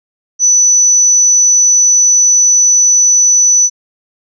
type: tone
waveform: sine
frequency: 5970 Hz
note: F#8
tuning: 15 cents sharp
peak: -5 dBFS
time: 0.39-3.7 s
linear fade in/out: 50 ms
effects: none